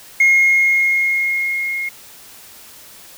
sine tone with level ramp, 2149 Hz, C7, 46 cents sharp, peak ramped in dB -6 to -20 dBFS, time 0.2-1.89 s, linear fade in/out 5 ms, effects tanh soft clip ceiling -7 dBFS + white hiss -41 dBFS RMS until 3.17 s

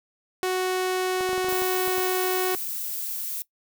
sawtooth tone, 370 Hz, F#4, in tune, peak -19 dBFS, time 0.43-2.55 s, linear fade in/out 0 ms
clicks, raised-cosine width 1 ms, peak -22 dBFS, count 10, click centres 1.208 / 1.291 / 1.331 / 1.379 / 1.445 / 1.485 / 1.526 / 1.62 / 1.878 / 1.982 s
violet noise, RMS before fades -31 dBFS, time 1.49-3.42 s, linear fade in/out 0 ms
effects noise-tail reverb RT60 0.1 s tail -20 dB re dry

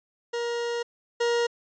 40% pulse tone pair in turn, 472.7 / 472.7 Hz, A#4 / A#4, +24 / +24 cents, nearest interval unison, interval 0 cents, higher neither, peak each -26 / -21 dBFS, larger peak second, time 0.33-0.83 / 1.2-1.47 s, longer first, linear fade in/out 10 ms, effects resampled to 16000 Hz

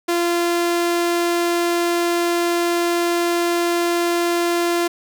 sawtooth tone, 344.6 Hz, F4, 23 cents flat, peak -13 dBFS, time 0.08-4.88 s, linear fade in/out 10 ms, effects none

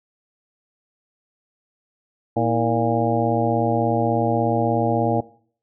harmonic tone with a mistuned harmonic, 116.54 Hz, A#2, in tune, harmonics 1 / 2 / 3 / 4 / 5 / 6 / 7, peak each -25 / -25 / -25 / -25 / -25 / -25 / -25 dBFS, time 2.36-5.21 s, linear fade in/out 10 ms, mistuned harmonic 3, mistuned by -120 cents, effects noise-tail reverb RT60 0.5 s tail -19 dB re dry

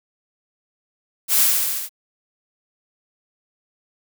blue noise with echo, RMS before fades -17 dBFS, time 1.28-1.48 s, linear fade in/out 50 ms, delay 69 ms, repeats 6, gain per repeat -2 dB, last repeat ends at 1.894 s, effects none

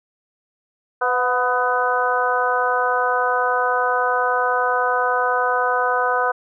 harmonic tone with a mistuned harmonic, 250 Hz, B3, 21 cents sharp, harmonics 2 / 3 / 4 / 5 / 6, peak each -23 / -23 / -23 / -23 / -23 dBFS, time 1.01-6.32 s, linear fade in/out 10 ms, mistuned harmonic 3, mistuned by -38 cents, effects none

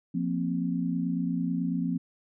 sine chord, F suspended fourth, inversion none, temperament just, 174.61 / 232.8 / 261.9 Hz, F3 / Bb3 / C4, 0 / -2 / +2 cents, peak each -29 / -33 / -30 dBFS, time 0.14-1.98 s, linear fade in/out 10 ms, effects none

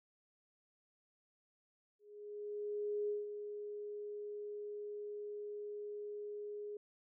sine tone with ADSR envelope, 415.3 Hz, G#4, in tune, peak -34 dBFS, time 1.99-6.77 s, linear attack 1100 ms, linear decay 170 ms, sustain -8 dB, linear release 3 ms, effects none

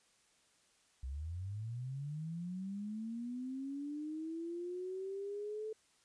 sine linear sweep, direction up, 61.74 to 438.5 Hz, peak -39 dBFS, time 1.03-5.73 s, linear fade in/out 5 ms, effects white hiss -71 dBFS RMS until 6.04 s + resampled to 22050 Hz

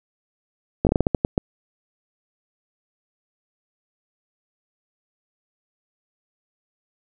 slowing click train, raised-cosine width 2 ms, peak -4 dBFS, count 10, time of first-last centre 0.85-1.379 s, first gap 18 ms, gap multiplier 1.28, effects none

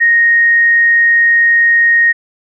sine tone, 1864.7 Hz, A#6, in tune, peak -6 dBFS, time 0-2.13 s, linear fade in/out 20 ms, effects none

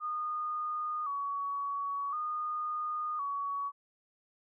sine tone with vibrato, 1174.7 Hz, D6, in tune, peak -32 dBFS, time 0-3.72 s, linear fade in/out 50 ms, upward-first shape square, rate 0.47 Hz, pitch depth 74 cents each way, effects none

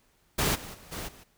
pink noise with level steps, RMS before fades -26 / -42 / -51 / -37 / -52 dBFS, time 0.38-1.24 s, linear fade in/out 10 ms, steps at 0.54 / 0.73 / 0.91 / 1.07 s, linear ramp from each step 20 ms, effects pink hiss -67 dBFS RMS until 1.37 s

